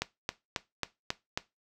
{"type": "click train", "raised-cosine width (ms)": 0.2, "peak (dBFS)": -12, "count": 6, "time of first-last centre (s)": [0.02, 1.375], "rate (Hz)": 3.69, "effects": ["noise-tail reverb RT60 0.2 s tail -17 dB re dry"]}